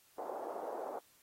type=band-pass noise; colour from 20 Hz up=pink; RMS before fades=-42 dBFS; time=0.18-0.99 s; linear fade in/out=2 ms; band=450 to 850 Hz; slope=24 dB/octave; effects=white hiss -67 dBFS RMS until 1.22 s + AAC 48 kbps